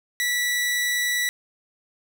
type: tone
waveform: sawtooth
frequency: 1955 Hz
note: B6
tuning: 18 cents flat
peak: -18 dBFS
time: 0.2-1.29 s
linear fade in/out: 0 ms
effects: none